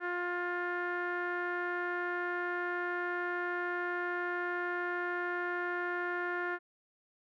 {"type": "tone with low-pass filter", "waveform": "sawtooth", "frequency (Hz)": 353.1, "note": "F4", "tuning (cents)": 19, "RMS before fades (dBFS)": -35, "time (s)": [0, 6.59], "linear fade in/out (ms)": 50, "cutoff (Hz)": 1600, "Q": 8.3, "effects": []}